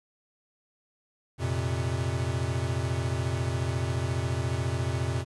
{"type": "chord", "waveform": "square", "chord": "F suspended fourth", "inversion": "none", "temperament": "equal with one note detuned", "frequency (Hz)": [88.47, 116.54, 130.81], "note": ["F2", "Bb2", "C3"], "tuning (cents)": [23, 0, 0], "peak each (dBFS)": -32, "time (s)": [1.38, 5.25], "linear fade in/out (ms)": 50, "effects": ["resampled to 24000 Hz", "10-bit"]}